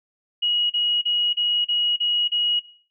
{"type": "tone bursts", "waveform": "sine", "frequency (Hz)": 2900, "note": "F#7", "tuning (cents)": -35, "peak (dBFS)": -19, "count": 7, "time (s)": [0.42, 2.596], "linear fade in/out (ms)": 10, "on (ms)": 280, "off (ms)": 36, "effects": ["noise-tail reverb RT60 0.5 s tail -18 dB re dry"]}